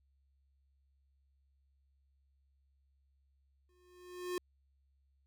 square tone with exponential growth, 359.2 Hz, F4, 49 cents sharp, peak -34 dBFS, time 3.69-4.38 s, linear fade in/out 2 ms, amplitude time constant 150 ms, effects added 68 Hz sine -70 dBFS peak until 5.26 s

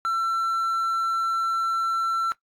triangle tone, 1345 Hz, E6, 34 cents sharp, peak -20 dBFS, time 0.05-2.32 s, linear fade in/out 0 ms, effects noise-tail reverb RT60 0.1 s tail -17 dB re dry + AAC 64 kbps

